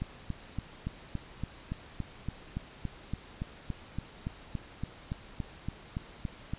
click train, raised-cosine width 5 ms, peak -21 dBFS, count 24, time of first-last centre 0.02-6.536 s, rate 3.53 Hz, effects pink hiss -51 dBFS RMS until 6.58 s + resampled to 8000 Hz

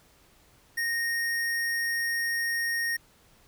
square tone, 1857 Hz, A#6, 7 cents flat, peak -27 dBFS, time 0.77-2.97 s, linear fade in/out 10 ms, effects pink hiss -60 dBFS RMS until 3.47 s

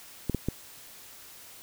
clicks, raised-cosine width 3 ms, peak -14 dBFS, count 3, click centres 0.297 / 0.347 / 0.486 s, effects white hiss -49 dBFS RMS until 1.62 s

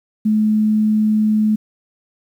sine tone, 214.7 Hz, A3, 42 cents flat, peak -12 dBFS, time 0.25-1.56 s, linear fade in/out 10 ms, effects 8-bit

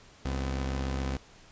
sawtooth tone pair together, 67.1 / 253.3 Hz, C2 / B3, +44 / +44 cents, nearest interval octave + major seventh, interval 2300 cents, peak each -26 / -35 dBFS, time 0.25-1.17 s, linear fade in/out 5 ms, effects pink hiss -55 dBFS RMS until 1.51 s + resampled to 16000 Hz

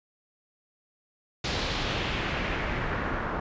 pink noise with low-pass filter sweep, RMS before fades -30 dBFS, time 1.44-3.4 s, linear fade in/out 5 ms, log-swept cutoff 4700 to 1300 Hz, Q 1.6, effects resampled to 16000 Hz

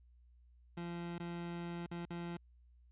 30% pulse tone with dropouts, 172 Hz, F3, 26 cents flat, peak -38 dBFS, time 0.77-2.37 s, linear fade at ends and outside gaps 5 ms, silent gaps 1.183-1.199 / 1.864-1.912 / 2.054-2.103 s, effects added 60 Hz sine -61 dBFS peak until 2.91 s + resampled to 8000 Hz

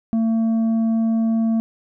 sine tone with tanh clipping, 225.4 Hz, A3, 42 cents sharp, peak -17 dBFS, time 0.13-1.6 s, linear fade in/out 0 ms, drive 5 dB, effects none

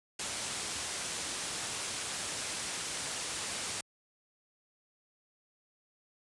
white low-pass noise, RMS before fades -38 dBFS, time 0.19-3.81 s, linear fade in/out 5 ms, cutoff 10000 Hz, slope 48 dB/octave, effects high-pass 60 Hz 12 dB/octave + resampled to 24000 Hz

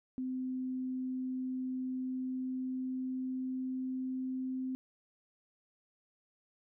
sine tone with pitch glide, 257.2 to 259.1 Hz, C4 to C4, -30 to -17 cents, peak -34 dBFS, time 0.18-4.75 s, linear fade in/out 0 ms, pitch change +13 cents, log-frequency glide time 1.83-4.59 s, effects none

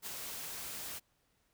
white noise with ADSR envelope, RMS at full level -40 dBFS, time 0.02-1 s, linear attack 50 ms, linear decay 8 ms, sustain -3 dB, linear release 27 ms, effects pink hiss -75 dBFS RMS until 1.53 s

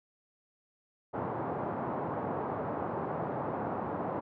white band-pass noise, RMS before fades -35 dBFS, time 1.13-4.21 s, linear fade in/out 20 ms, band 100 to 980 Hz, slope 24 dB/octave, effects none

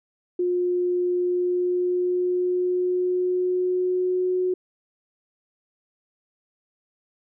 sine tone with pitch glide, 357.1 to 366.3 Hz, F4 to F#4, +39 to -17 cents, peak -20 dBFS, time 0.39-4.54 s, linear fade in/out 5 ms, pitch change +44 cents, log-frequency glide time 1.19-4.35 s, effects none

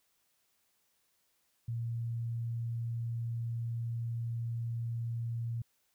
sine tone, 116.54 Hz, A#2, in tune, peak -33 dBFS, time 1.68-5.62 s, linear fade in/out 5 ms, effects white hiss -75 dBFS RMS until 5.94 s

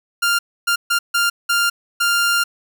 sawtooth tone bursts at uneven times, 1396.9 Hz, F6, in tune, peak -11 dBFS, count 6, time 0.22-0.39 / 0.67-0.76 / 0.9-0.99 / 1.14-1.3 / 1.49-1.7 / 2-2.44 s, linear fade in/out 10 ms, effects none

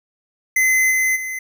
square tone with level steps, 2046 Hz, C7, 39 cents flat, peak -14 / -16 / -25 dBFS, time 0.56-1.39 s, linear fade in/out 5 ms, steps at 0.9 / 1.15 s, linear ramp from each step 20 ms, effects none

